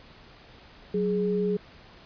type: tone pair together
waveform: sine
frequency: 185.57 / 416.6 Hz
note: F#3 / G#4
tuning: +5 / +5 cents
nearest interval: octave + major second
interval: 1400 cents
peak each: -27 / -25 dBFS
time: 0.94-1.57 s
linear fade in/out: 5 ms
effects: pink hiss -51 dBFS RMS until 2.05 s + resampled to 11025 Hz